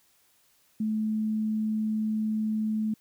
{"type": "tone", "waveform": "sine", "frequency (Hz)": 216.6, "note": "A3", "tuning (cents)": -27, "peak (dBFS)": -25, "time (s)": [0.8, 2.94], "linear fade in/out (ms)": 5, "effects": ["white hiss -65 dBFS RMS until 3 s"]}